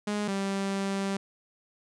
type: tone pair in turn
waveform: sawtooth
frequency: 207.7 / 196.04 Hz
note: G#3 / G3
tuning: 0 / 0 cents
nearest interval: minor second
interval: 100 cents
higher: first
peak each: -24 dBFS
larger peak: neither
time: 0.07-0.28 / 0.28-1.17 s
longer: second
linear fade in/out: 5 ms
effects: resampled to 22050 Hz